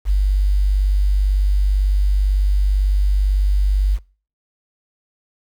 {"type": "tone with quantisation", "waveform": "sine", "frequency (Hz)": 49, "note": "G1", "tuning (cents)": 0, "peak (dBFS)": -12, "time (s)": [0.05, 3.99], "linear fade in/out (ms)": 50, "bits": 7, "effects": ["noise-tail reverb RT60 0.4 s tail -24 dB re dry"]}